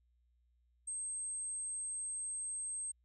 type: tone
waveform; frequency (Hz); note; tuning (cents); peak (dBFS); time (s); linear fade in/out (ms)
sine; 8372; C9; 0; -38; 0.87-2.92; 10
effects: added 60 Hz sine -70 dBFS peak until 3.04 s